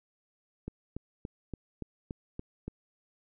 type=click train; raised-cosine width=3 ms; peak=-24 dBFS; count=8; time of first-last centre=0.68-2.68 s; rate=3.5 Hz; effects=none